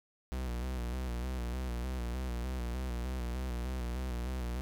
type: tone with vibrato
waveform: 45% pulse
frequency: 61.74 Hz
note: B1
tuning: in tune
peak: -34 dBFS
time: 0.32-4.61 s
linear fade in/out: 0 ms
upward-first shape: square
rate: 3.3 Hz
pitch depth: 61 cents each way
effects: none